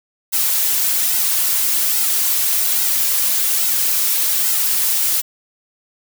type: noise with flanger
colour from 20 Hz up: blue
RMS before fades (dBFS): -17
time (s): 0.32-5.22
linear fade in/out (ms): 20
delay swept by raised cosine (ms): 1.7 to 5.6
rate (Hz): 1.2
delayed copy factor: -0.85
effects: none